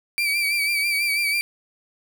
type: tone with vibrato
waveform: 35% pulse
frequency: 2321 Hz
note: D7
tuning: 21 cents flat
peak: -18 dBFS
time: 0.18-1.41 s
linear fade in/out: 0 ms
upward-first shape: sine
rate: 6.1 Hz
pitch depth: 48 cents each way
effects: none